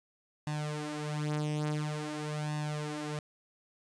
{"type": "tone with flanger", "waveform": "sawtooth", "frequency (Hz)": 150.7, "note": "D3", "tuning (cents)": 45, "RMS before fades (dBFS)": -35, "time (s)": [0.47, 3.19], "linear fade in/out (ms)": 0, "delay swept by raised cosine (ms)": [1.1, 7], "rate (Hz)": 0.48, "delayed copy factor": 0.75, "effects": ["resampled to 22050 Hz"]}